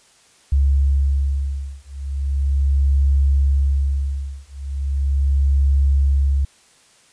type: beating tone pair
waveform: sine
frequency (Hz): 68.9 / 69.28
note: C#2 / C#2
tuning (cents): -10 / 0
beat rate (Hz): 0.38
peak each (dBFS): -18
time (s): 0.52-6.45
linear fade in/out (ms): 5
effects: white hiss -53 dBFS RMS until 7.12 s + resampled to 22050 Hz